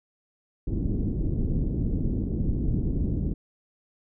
pink low-pass noise, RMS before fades -26 dBFS, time 0.67-3.34 s, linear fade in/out 5 ms, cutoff 320 Hz, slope 24 dB/octave, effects none

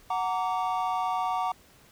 triangle chord, Gb augmented, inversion none, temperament just, 740 / 925 / 1156.2 Hz, Gb5 / Bb5 / D6, 0 / -14 / -27 cents, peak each -27 / -29 / -30 dBFS, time 0.1-1.52 s, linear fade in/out 5 ms, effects pink hiss -57 dBFS RMS until 1.91 s

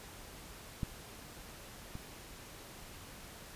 clicks, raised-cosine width 5 ms, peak -22 / -30 dBFS, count 2, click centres 0.832 / 1.954 s, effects pink hiss -51 dBFS RMS until 3.55 s + resampled to 32000 Hz

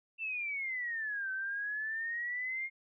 sine exponential two-way sweep, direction down then up, 2700 to 1530 to 2141 Hz, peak -34 dBFS, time 0.18-2.7 s, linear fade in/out 50 ms, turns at 1.31 s, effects none

